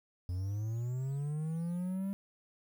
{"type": "linear sweep", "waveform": "triangle", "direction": "up", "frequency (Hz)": [87.31, 198.4], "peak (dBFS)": -31, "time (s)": [0.29, 2.13], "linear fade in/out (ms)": 0, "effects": ["10-bit"]}